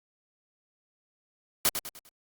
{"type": "noise with echo", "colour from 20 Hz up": "white", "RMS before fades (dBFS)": -23, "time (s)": [1.65, 1.69], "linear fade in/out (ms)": 0, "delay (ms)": 100, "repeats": 4, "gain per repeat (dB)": -8, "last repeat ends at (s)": 2.09, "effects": ["Opus 48 kbps"]}